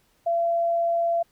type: tone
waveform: sine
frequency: 679 Hz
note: F5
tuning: 49 cents flat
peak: -20 dBFS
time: 0.26-1.23 s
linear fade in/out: 10 ms
effects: pink hiss -65 dBFS RMS until 1.31 s